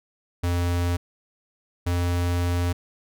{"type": "tone pair in turn", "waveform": "square", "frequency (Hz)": [87.4, 87.73], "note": ["F2", "F2"], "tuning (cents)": [2, 8], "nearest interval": "unison", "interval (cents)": 6, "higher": "second", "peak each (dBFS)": -22, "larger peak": "neither", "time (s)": [[0.43, 0.97], [1.86, 2.73]], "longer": "second", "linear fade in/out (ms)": 10, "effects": []}